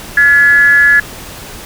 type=tone with frequency modulation; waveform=sine; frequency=1700 Hz; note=G#6; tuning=40 cents sharp; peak=-4 dBFS; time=0.17-1 s; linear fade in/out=5 ms; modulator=287 Hz; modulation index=0.42; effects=pink hiss -29 dBFS RMS until 1.65 s